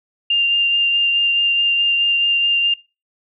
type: tone with vibrato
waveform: sine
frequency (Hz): 2794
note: F7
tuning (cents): 0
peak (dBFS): -13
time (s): 0.3-2.74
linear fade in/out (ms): 5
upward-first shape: triangle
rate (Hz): 4.7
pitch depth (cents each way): 11
effects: noise-tail reverb RT60 0.3 s tail -23 dB re dry